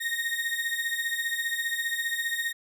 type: beating tone pair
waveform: 35% pulse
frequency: 1850 / 1865 Hz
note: A#6 / A#6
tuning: -14 / 0 cents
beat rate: 15 Hz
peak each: -29 dBFS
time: 0-2.53 s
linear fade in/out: 20 ms
effects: none